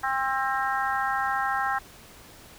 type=harmonic tone; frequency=266.1 Hz; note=C4; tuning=29 cents sharp; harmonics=3 / 4 / 5 / 6 / 7; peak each=-28 / -31 / -30 / -31 / -34 dBFS; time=0.03-1.79 s; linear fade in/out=10 ms; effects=pink hiss -49 dBFS RMS until 2.58 s